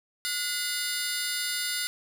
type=tone cluster; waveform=25% pulse; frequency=1443 / 2043 / 3620 / 4564 / 5030 Hz; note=F#6 / C7 / A7 / C#8 / D#8; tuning=-44 / -42 / +48 / +50 / +18 cents; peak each=-31 dBFS; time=0.25-1.87 s; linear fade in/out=0 ms; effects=none